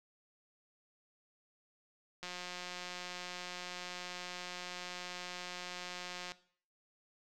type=click train; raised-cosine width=0.2 ms; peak=-26 dBFS; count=733; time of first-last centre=2.23-6.319 s; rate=179 Hz; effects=noise-tail reverb RT60 0.5 s tail -17 dB re dry